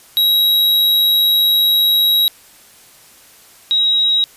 square / sine tone pair in turn, 3845 / 3827 Hz, B7 / A#7, -47 / +45 cents, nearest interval unison, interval 8 cents, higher first, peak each -11 dBFS, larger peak neither, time 0.17-2.28 / 3.71-4.24 s, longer first, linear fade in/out 0 ms, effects white hiss -45 dBFS RMS until 4.36 s + resampled to 32000 Hz

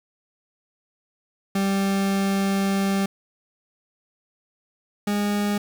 40% pulse tone pair in turn, 196 / 205.3 Hz, G3 / G#3, 0 / -20 cents, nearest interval minor second, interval 80 cents, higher second, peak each -19 / -20 dBFS, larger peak first, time 1.55-3.06 / 5.07-5.58 s, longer first, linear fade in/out 5 ms, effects 8-bit

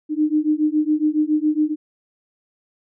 sine beating tone pair, 301.5 / 308.7 Hz, D4 / D#4, +46 / -14 cents, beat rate 7.2 Hz, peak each -19 dBFS, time 0.09-1.76 s, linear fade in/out 50 ms, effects none

